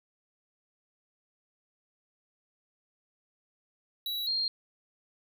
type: tone pair in turn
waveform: square / sine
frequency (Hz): 3911 / 4215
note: B7 / C8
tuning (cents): -18 / +12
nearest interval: minor second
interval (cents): 130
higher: second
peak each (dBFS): -32 / -27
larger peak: second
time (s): 4.06-4.27 / 4.27-4.48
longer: neither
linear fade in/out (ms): 2
effects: none

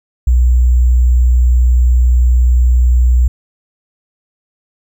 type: tone with sample-and-hold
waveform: sine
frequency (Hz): 61.4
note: B1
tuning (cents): -9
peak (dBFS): -6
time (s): 0.27-3.28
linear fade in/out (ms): 5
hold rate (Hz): 7350
effects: none

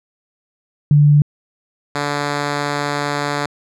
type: tone pair in turn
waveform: sine / 5% pulse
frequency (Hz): 146.83 / 144.89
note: D3 / D3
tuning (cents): 0 / -23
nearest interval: unison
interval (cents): 23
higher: first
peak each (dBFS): -7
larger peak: neither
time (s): 0.91-1.22 / 1.95-3.46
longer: second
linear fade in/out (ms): 2
effects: low-pass 7000 Hz 12 dB/octave

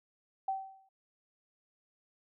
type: tone with exponential decay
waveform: sine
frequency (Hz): 771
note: G5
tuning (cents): -29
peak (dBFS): -28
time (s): 0.48-0.89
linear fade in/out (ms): 5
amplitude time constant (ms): 89
effects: none

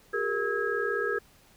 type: tone cluster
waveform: sine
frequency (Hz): 373.1 / 410.2 / 468.3 / 1292 / 1642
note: F#4 / G#4 / A#4 / E6 / G#6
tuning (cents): +14 / -21 / +8 / -35 / -20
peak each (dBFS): -38 / -31 / -32 / -35 / -31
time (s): 0.13-1.19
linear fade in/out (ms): 10
effects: pink hiss -59 dBFS RMS until 1.56 s

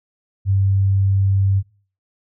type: tone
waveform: sine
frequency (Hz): 97.5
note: G2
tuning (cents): -9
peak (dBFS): -13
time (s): 0.45-1.63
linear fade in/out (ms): 50
effects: noise-tail reverb RT60 0.4 s tail -22 dB re dry

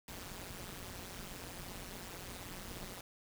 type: noise with amplitude modulation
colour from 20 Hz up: pink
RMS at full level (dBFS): -43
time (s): 0.08-3.01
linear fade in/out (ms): 2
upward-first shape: sine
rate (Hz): 182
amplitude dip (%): 95
effects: none

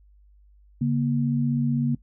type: tone pair together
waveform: sine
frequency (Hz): 140.74 / 236.7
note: C#3 / A#3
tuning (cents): +27 / +27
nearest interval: major sixth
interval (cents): 900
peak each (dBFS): -23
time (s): 0.81-1.95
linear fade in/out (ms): 5
effects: noise-tail reverb RT60 0.1 s tail -20 dB re dry + added 50 Hz sine -52 dBFS peak until 2.02 s

